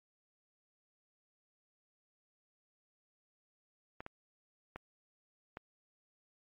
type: clicks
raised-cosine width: 0.5 ms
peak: -28 dBFS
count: 4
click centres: 4.005 / 4.064 / 4.76 / 5.571 s
effects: MP3 48 kbps